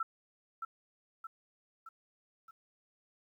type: tone with echo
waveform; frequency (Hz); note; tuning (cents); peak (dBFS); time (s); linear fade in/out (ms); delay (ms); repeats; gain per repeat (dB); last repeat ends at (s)
sine; 1332; E6; +18; -31; 0-0.03; 5; 620; 4; -5; 2.51
effects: 12-bit